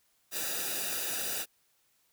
white noise with comb filter, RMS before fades -34 dBFS, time 0.31-1.46 s, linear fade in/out 50 ms, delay 0.93 ms, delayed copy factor -0.75, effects white hiss -71 dBFS RMS until 2.12 s

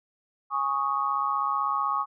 sine chord, Ab suspended fourth, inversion none, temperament equal, 830.6 / 1108.7 / 1244.5 Hz, Ab5 / Db6 / Eb6, 0 / 0 / 0 cents, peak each -32 / -26 / -29 dBFS, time 0.5-2.06 s, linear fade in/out 50 ms, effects none

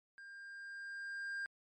triangle tone with level ramp, 1600 Hz, G6, 35 cents sharp, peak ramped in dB -49 to -36 dBFS, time 0.18-1.46 s, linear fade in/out 0 ms, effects MP3 48 kbps

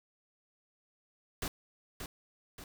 pink noise with echo, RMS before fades -36 dBFS, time 1.42-1.48 s, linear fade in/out 2 ms, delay 580 ms, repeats 2, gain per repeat -6 dB, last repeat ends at 2.64 s, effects none

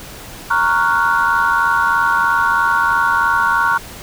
sine chord, Gb major seventh, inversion first, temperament equal, 932.3 / 1108.7 / 1396.9 / 1480 Hz, Bb5 / Db6 / F6 / Gb6, 0 / 0 / 0 / 0 cents, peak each -17 dBFS, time 0.5-3.78 s, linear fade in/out 10 ms, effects tanh soft clip ceiling -4 dBFS + pink hiss -34 dBFS RMS until 4.02 s

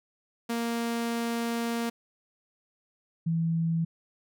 sawtooth / sine tone pair in turn, 233.1 / 164.83 Hz, A#3 / E3, 0 / 0 cents, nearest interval tritone, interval 600 cents, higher first, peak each -24 dBFS, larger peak neither, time 0.49-1.9 / 3.26-3.85 s, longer first, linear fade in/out 10 ms, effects none

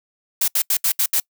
blue noise bursts at uneven times, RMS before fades -18 dBFS, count 6, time 0.41-0.48 / 0.55-0.62 / 0.7-0.77 / 0.84-0.92 / 0.99-1.06 / 1.13-1.2 s, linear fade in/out 5 ms, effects noise-tail reverb RT60 0.1 s tail -26 dB re dry

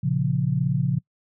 sine chord, Bb minor, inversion none, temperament equal, 116.54 / 138.59 / 174.61 Hz, Bb2 / Db3 / F3, 0 / 0 / 0 cents, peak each -27 / -22 / -25 dBFS, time 0.03-0.99 s, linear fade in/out 10 ms, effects noise-tail reverb RT60 0.1 s tail -24 dB re dry

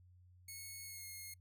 5% pulse tone with pitch glide, 2194 to 2150 Hz, C#7 to C7, -18 to +47 cents, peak -38 dBFS, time 0.48-1.34 s, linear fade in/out 5 ms, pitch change -35 cents, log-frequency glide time 0.85-1.04 s, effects noise-tail reverb RT60 0.1 s tail -24 dB re dry + added 90 Hz sine -61 dBFS peak until 1.4 s

